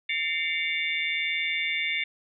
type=tone cluster; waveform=sine; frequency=1802 / 2099 / 2260 / 2804 / 3549 Hz; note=A6 / C7 / C#7 / F7 / A7; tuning=+41 / +5 / +33 / +6 / +14 cents; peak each=-37 / -30 / -29 / -36 / -33 dBFS; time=0.09-2.04 s; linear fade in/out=5 ms; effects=none